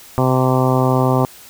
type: harmonic tone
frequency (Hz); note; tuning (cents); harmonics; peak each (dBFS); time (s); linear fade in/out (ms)
129.2; C3; -21; 1 / 2 / 3 / 4 / 5 / 6 / 7 / 8 / 9; -16 / -19 / -21 / -22 / -23 / -24 / -24 / -25 / -26; 0.18-1.25; 0
effects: white hiss -41 dBFS RMS until 1.49 s